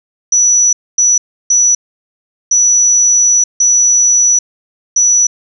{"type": "tone bursts at uneven times", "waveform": "sine", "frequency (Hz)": 5910, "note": "F#8", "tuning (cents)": -3, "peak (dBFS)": -6, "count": 6, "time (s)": [[0.32, 0.73], [0.98, 1.18], [1.5, 1.75], [2.51, 3.44], [3.6, 4.39], [4.96, 5.27]], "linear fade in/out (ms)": 5, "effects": []}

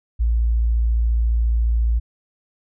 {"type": "tone", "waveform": "sine", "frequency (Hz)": 57.2, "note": "A#1", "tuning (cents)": -32, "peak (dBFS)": -15, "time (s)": [0.19, 2], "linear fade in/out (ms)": 20, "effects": []}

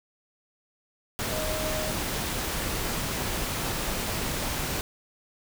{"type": "tone in noise", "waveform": "sine", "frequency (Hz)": 622.3, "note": "D#5", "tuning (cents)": 0, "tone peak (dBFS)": -32, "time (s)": [1.32, 1.91], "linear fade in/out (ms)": 0, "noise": "pink", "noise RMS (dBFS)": -30, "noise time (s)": [1.19, 4.81], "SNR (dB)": -5, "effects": []}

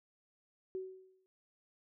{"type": "tone with exponential decay", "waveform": "sine", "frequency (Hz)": 375.9, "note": "F#4", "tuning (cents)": 27, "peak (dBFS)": -35, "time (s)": [0.75, 1.26], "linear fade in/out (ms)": 0, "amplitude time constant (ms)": 110, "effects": []}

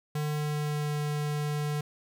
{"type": "tone with pitch glide", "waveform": "square", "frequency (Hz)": [150, 148.45], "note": ["D3", "D3"], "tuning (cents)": [37, 19], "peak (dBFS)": -29, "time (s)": [0.15, 1.81], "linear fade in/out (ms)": 5, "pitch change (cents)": -18, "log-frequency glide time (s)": [0.3, 0.95], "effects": []}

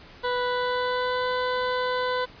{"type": "tone with pitch glide", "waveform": "20% pulse", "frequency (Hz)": [493.9, 502.2], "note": ["B4", "B4"], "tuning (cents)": [0, 29], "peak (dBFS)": -19, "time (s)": [0.23, 2.26], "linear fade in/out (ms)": 20, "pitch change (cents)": 29, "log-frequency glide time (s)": [0.42, 1.27], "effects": ["pink hiss -48 dBFS RMS until 2.4 s", "resampled to 11025 Hz"]}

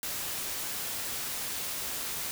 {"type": "noise", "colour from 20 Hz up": "white", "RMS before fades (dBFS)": -35, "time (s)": [0.03, 2.31], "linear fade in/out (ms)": 0, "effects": []}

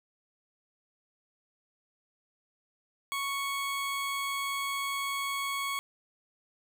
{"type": "tone", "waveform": "20% pulse", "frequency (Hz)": 1108.7, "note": "C#6", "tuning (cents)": 0, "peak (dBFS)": -26, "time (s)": [3.12, 5.79], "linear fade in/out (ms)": 0, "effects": []}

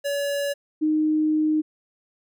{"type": "tone pair in turn", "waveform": ["square", "sine"], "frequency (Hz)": [568, 308.8], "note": ["C#5", "D#4"], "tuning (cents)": [42, -13], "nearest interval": "major seventh", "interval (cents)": 1055, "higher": "first", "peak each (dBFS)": [-24, -18], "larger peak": "second", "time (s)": [[0.04, 0.54], [0.81, 1.62]], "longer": "second", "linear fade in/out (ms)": 20, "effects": []}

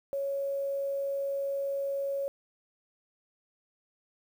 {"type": "tone with quantisation", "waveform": "sine", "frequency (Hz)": 554.4, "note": "C#5", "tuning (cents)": 0, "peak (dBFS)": -29, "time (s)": [0.13, 2.28], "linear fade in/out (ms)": 0, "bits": 9, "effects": []}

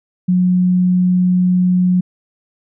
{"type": "tone", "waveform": "sine", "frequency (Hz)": 181.3, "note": "F#3", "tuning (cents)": -35, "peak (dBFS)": -10, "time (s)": [0.28, 2.01], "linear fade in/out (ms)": 10, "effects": []}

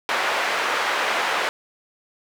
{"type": "band-pass noise", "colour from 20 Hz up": "white", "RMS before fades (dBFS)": -23, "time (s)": [0.09, 1.49], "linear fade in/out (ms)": 0, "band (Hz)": [540, 1900], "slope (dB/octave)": 12, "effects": []}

